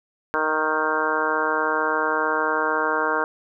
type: harmonic tone with a mistuned harmonic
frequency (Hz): 155.56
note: D#3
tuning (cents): 0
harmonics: 2 / 3 / 4 / 5 / 6 / 7 / 8 / 9 / 10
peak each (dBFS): -32 / -27 / -30 / -33 / -27 / -27 / -32 / -27 / -27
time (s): 0.34-3.24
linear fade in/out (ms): 0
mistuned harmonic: 10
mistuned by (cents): +15
effects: none